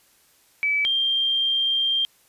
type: tone pair in turn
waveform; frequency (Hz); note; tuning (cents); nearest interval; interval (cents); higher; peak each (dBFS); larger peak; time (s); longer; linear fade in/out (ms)
sine; 2298 / 3182; D7 / G7; -38 / +25; tritone; 563; second; -19; neither; 0.63-0.85 / 0.85-2.05; second; 0
effects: white hiss -59 dBFS RMS until 2.28 s + resampled to 32000 Hz